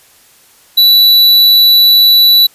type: tone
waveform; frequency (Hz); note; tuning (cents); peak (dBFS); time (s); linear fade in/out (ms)
square; 3951; B7; 0; -4; 0.77-2.47; 10
effects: white hiss -45 dBFS RMS until 2.54 s + resampled to 32000 Hz